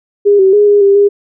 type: tone with pitch steps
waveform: sine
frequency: 407.2 / 382.6 / 414 / 409.6 / 397.4 / 405.7 Hz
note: G#4 / G4 / G#4 / G#4 / G4 / G#4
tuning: -34 / -42 / -5 / -24 / +24 / -41 cents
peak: -4 dBFS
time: 0.25-1.09 s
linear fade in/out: 20 ms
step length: 140 ms
effects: none